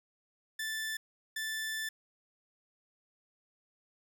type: tone bursts at uneven times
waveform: sawtooth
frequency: 1760 Hz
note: A6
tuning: in tune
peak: -31 dBFS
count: 2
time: 0.59-0.97 / 1.36-1.89 s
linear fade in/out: 5 ms
effects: none